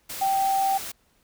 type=tone in noise; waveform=sine; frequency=779 Hz; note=G5; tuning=11 cents flat; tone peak=-20 dBFS; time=0.21-0.78 s; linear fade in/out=10 ms; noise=white; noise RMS=-35 dBFS; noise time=0.09-0.92 s; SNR=+12 dB; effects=pink hiss -65 dBFS RMS until 1.23 s